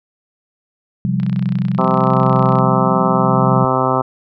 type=chord; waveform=sine; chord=C suspended fourth; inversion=none; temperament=equal; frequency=130.81 / 174.61 / 196 Hz; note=C3 / F3 / G3; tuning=0 / 0 / 0 cents; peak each=-19 dBFS; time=1.05-3.65 s; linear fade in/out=0 ms
type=click train; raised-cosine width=0.3 ms; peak=-18 dBFS; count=44; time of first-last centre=1.2-2.587 s; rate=31 Hz
type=harmonic tone; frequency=130 Hz; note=C3; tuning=11 cents flat; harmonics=1 / 2 / 3 / 4 / 5 / 6 / 7 / 8 / 9 / 10; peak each=-22 / -22 / -22 / -22 / -22 / -22 / -22 / -22 / -22 / -22 dBFS; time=1.78-4.02 s; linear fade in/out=10 ms
effects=none